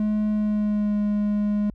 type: tone with pitch glide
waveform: triangle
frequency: 212 to 207.6 Hz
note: G#3 to G#3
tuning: +36 to 0 cents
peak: -18 dBFS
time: 0-1.7 s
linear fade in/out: 2 ms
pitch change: -36 cents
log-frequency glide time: 0.3-0.97 s
effects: added 50 Hz sine -42 dBFS peak until 1.74 s